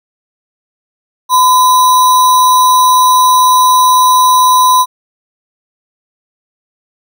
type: tone with sample-and-hold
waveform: sine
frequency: 1011 Hz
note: B5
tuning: 40 cents sharp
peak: -4 dBFS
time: 1.29-4.86 s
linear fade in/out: 50 ms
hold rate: 4900 Hz
effects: none